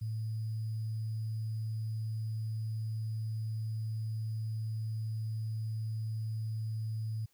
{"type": "tone with sample-and-hold", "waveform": "sine", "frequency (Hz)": 110, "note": "A2", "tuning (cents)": 0, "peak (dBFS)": -33, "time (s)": [0.01, 7.26], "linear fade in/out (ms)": 10, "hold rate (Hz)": 4900, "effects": ["white hiss -72 dBFS RMS until 7.33 s"]}